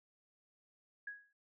sine tone with exponential decay, 1661.2 Hz, G#6, in tune, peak -39 dBFS, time 1.07-1.33 s, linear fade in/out 5 ms, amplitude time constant 55 ms, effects none

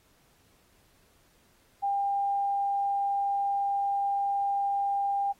sine tone, 799 Hz, G5, 33 cents sharp, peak -25 dBFS, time 1.82-5.33 s, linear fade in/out 20 ms, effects pink hiss -65 dBFS RMS until 5.39 s + AAC 48 kbps

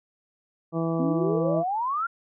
harmonic tone, 164.81 Hz, E3, in tune, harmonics 1 / 2 / 3 / 4 / 5 / 6 / 7, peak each -27 / -28 / -32 / -33 / -40 / -43 / -37 dBFS, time 0.72-1.64 s, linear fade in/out 50 ms
sine exponential sweep, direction up, 246.7 to 1420 Hz, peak -24 dBFS, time 0.99-2.07 s, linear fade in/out 10 ms
effects none

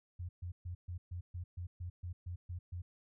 sine tone bursts, 88.3 Hz, F2, 20 cents sharp, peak -39 dBFS, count 12, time 0.19-2.82 s, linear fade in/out 10 ms, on 100 ms, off 130 ms, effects none

